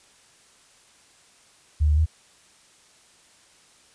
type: tone with pitch steps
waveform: sine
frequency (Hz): 75.4 / 74.9 / 78.9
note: D2 / D2 / D#2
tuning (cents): +46 / +35 / +25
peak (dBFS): -16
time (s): 1.8-2.061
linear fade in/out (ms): 20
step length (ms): 87
effects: white hiss -56 dBFS RMS until 3.94 s + resampled to 22050 Hz